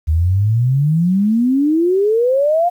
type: exponential sweep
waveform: sine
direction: up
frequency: 75.4 to 720 Hz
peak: -11 dBFS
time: 0.07-2.7 s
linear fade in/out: 20 ms
effects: 8-bit